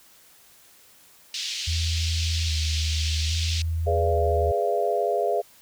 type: band-pass noise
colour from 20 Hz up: white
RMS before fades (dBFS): -31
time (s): 1.34-3.62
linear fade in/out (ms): 2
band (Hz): 2700 to 5400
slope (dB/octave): 24
type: tone with vibrato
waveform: sine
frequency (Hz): 80.2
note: E2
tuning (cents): -47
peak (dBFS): -23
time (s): 1.67-4.52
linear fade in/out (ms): 10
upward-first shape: square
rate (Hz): 0.61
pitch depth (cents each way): 40
type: chord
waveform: sine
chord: G# diminished seventh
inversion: none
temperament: equal with one note detuned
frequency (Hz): 415.3 / 493.9 / 587.3 / 685.7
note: G#4 / B4 / D5 / F5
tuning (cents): 0 / 0 / 0 / -32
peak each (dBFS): -26 / -28 / -28 / -25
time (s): 3.86-5.42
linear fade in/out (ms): 20
effects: white hiss -54 dBFS RMS until 5.61 s